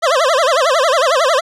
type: tone with vibrato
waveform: 25% pulse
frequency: 587.3 Hz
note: D5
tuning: in tune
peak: -7 dBFS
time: 0.02-1.41 s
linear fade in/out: 20 ms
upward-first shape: sine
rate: 11 Hz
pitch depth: 260 cents each way
effects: low-pass 7000 Hz 12 dB/octave